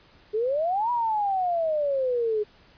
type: exponential two-way sweep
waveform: sine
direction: up then down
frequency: 413.6 to 981 to 413.6 Hz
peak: -22 dBFS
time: 0.33-2.44 s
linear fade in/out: 20 ms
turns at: 0.91 s
effects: pink hiss -56 dBFS RMS until 2.77 s + resampled to 11025 Hz